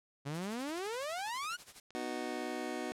sawtooth exponential sweep, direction up, 135.2 to 1491 Hz, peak -33 dBFS, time 0.25-1.57 s, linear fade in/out 20 ms
white noise with tremolo, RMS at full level -50 dBFS, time 0.34-1.8 s, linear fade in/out 2 ms, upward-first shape sine, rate 12 Hz, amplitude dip 80%
clicks, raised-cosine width 0.2 ms, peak -40 / -42 / -47 / -41 dBFS, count 4, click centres 1.906 / 1.998 / 2.565 / 2.692 s
25% pulse chord, B major, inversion none, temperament just, 246.9 / 308.7 / 370.4 Hz, B3 / D#4 / F#4, 0 / -14 / +2 cents, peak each -38 / -38 / -38 dBFS, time 1.95-2.92 s, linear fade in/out 0 ms
effects low-pass 10000 Hz 12 dB/octave

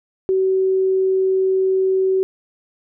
sine tone, 379.3 Hz, F#4, 43 cents sharp, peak -14 dBFS, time 0.29-2.23 s, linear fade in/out 0 ms, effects none

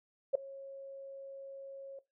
sine tone with ADSR envelope, 546 Hz, C#5, 26 cents flat, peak -21 dBFS, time 0.33-1.99 s, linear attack 21 ms, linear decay 4 ms, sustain -22 dB, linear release 3 ms, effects noise-tail reverb RT60 0.2 s tail -19 dB re dry

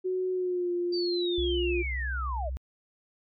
sine tone with pitch glide, 370 to 350.9 Hz, F#4 to F4, 0 to +8 cents, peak -26 dBFS, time 0.04-1.83 s, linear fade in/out 20 ms, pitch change -92 cents, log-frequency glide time 0.32-0.72 s
sine linear sweep, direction down, 4699 to 554.4 Hz, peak -32 dBFS, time 0.92-2.5 s, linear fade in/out 20 ms
sine tone with vibrato, 64.4 Hz, C2, 27 cents flat, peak -30 dBFS, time 1.38-2.57 s, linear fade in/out 0 ms, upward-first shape square, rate 7.1 Hz, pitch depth 19 cents each way
effects MP3 96 kbps

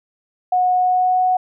sine tone with pitch glide, 730 to 737.6 Hz, F#5 to F#5, -24 to -6 cents, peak -13 dBFS, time 0.52-1.37 s, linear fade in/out 5 ms, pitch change +18 cents, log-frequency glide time 0.74-1.2 s, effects none

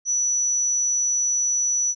sine tone, 5920 Hz, F#8, in tune, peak -19 dBFS, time 0.05-1.95 s, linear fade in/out 50 ms, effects none

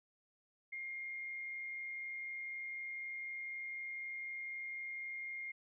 sine tone with amplitude modulation, 2126 Hz, C7, 27 cents sharp, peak -40 dBFS, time 0.72-5.52 s, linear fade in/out 10 ms, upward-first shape sine, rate 124 Hz, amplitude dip 25%, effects none

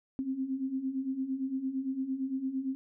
sine beating tone pair, 258.9 / 267.7 Hz, C4 / C4, -18 / +40 cents, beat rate 8.8 Hz, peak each -37 / -32 dBFS, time 0.19-2.75 s, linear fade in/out 0 ms, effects none

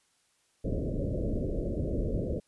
pink low-pass noise, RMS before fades -31 dBFS, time 0.64-2.4 s, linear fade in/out 10 ms, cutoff 610 Hz, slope 96 dB/octave, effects white hiss -70 dBFS RMS until 2.47 s + resampled to 24000 Hz

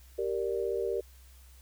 sine chord, G minor, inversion none, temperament equal with one note detuned, 390.2 / 466.2 / 587.3 Hz, G4 / Bb4 / D5, -8 / 0 / 0 cents, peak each -32 / -32 / -37 dBFS, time 0.18-1.01 s, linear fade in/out 10 ms, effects added 64 Hz sine -52 dBFS peak until 1.61 s + white hiss -61 dBFS RMS until 1.61 s

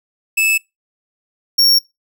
45% pulse tone pair in turn, 2617 / 5523 Hz, E7 / F8, -13 / -20 cents, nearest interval octave + minor second, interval 1293 cents, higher second, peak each -12 / -9 dBFS, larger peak second, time 0.37-0.58 / 1.58-1.79 s, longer neither, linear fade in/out 10 ms, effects noise-tail reverb RT60 0.2 s tail -22 dB re dry

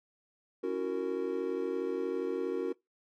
triangle chord, F# dominant seventh, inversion second, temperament just, 277.5 / 333 / 370 / 462.5 Hz, C#4 / E4 / F#4 / A#4, +2 / +18 / 0 / -14 cents, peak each -37 / -38 / -32 / -33 dBFS, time 0.63-2.73 s, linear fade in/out 10 ms, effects noise-tail reverb RT60 0.2 s tail -24 dB re dry + AAC 48 kbps

